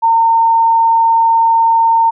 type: tone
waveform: sine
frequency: 912 Hz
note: A#5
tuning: 38 cents flat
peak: -7 dBFS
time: 0.02-2.11 s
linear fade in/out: 20 ms
effects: none